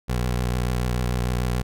20% pulse tone with vibrato, 61.3 Hz, B1, 12 cents flat, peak -17 dBFS, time 0.08-1.63 s, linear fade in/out 20 ms, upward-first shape triangle, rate 6.8 Hz, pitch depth 49 cents each way, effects none

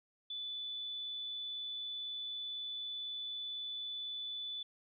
sine tone, 3482 Hz, A7, 19 cents flat, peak -39 dBFS, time 0.3-4.63 s, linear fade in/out 5 ms, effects none

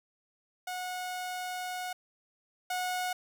sawtooth tone pair in turn, 730 / 730 Hz, F#5 / F#5, -24 / -24 cents, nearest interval unison, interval 0 cents, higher neither, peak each -31 / -27 dBFS, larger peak second, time 0.67-1.93 / 2.7-3.13 s, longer first, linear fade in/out 5 ms, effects none

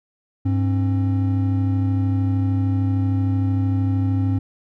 triangle tone pair together, 100.35 / 267.9 Hz, G2 / C4, +41 / +41 cents, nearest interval octave + perfect fourth, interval 1700 cents, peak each -16 / -21 dBFS, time 0.45-4.39 s, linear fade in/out 10 ms, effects none

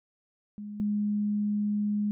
sine tone pair in turn, 207.7 / 207.7 Hz, G#3 / G#3, 0 / 0 cents, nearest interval unison, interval 0 cents, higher neither, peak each -36 / -25 dBFS, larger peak second, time 0.58-0.8 / 0.8-2.11 s, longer second, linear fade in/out 0 ms, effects none

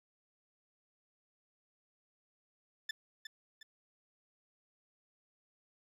20% pulse tone with echo, 1760 Hz, A6, in tune, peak -30 dBFS, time 2.89-2.91 s, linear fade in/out 5 ms, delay 360 ms, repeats 2, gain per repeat -8 dB, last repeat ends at 3.63 s, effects low-pass 9000 Hz 12 dB/octave + 12-bit

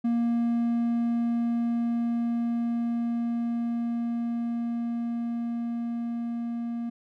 triangle tone with level ramp, 234.7 Hz, A#3, 12 cents sharp, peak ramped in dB -20 to -27 dBFS, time 0.04-6.9 s, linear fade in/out 10 ms, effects none

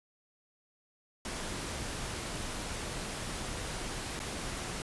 pink noise with dropouts, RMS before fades -38 dBFS, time 1.25-4.82 s, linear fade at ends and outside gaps 2 ms, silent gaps 4.193-4.2 s, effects resampled to 24000 Hz

